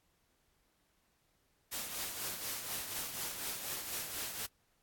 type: noise with tremolo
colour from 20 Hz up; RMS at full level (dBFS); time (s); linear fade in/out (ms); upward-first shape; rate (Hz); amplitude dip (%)
white; -38; 1.71-4.47; 20; triangle; 4.1; 55
effects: pink hiss -75 dBFS RMS until 4.82 s + AAC 64 kbps